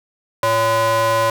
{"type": "ring-modulated tone", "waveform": "square", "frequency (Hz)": 227.2, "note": "A#3", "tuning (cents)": -44, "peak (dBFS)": -12, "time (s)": [0.43, 1.3], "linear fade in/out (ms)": 2, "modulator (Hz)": 791, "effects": []}